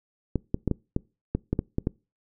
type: clicks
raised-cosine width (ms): 3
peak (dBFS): -11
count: 10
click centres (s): 0.357 / 0.544 / 0.677 / 0.713 / 0.964 / 1.35 / 1.53 / 1.591 / 1.784 / 1.871
effects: noise-tail reverb RT60 0.3 s tail -25 dB re dry